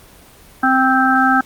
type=harmonic tone; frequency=261.6 Hz; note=C4; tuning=in tune; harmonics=1 / 3 / 5 / 6; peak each=-16 / -16 / -16 / -16 dBFS; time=0.63-1.41 s; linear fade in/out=5 ms; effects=pink hiss -44 dBFS RMS until 1.45 s + Opus 24 kbps